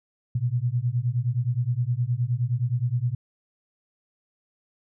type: beating tone pair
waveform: sine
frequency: 117.2 / 126.8 Hz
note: A#2 / B2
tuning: +10 / +46 cents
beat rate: 9.6 Hz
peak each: -25 / -25 dBFS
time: 0.35-3.15 s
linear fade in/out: 5 ms
effects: none